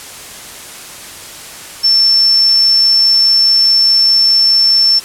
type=tone with amplitude modulation; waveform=sine; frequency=5400 Hz; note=E8; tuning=41 cents sharp; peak=-5 dBFS; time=1.83-5 s; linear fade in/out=20 ms; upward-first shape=sine; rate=64.8 Hz; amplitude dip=25%; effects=white hiss -30 dBFS RMS until 5.04 s + low-pass 11000 Hz 12 dB/octave